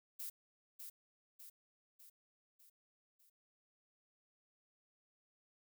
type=noise with echo; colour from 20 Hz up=violet; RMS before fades=-45 dBFS; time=0.19-0.3 s; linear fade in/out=10 ms; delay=600 ms; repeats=5; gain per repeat=-5 dB; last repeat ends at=3.3 s; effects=none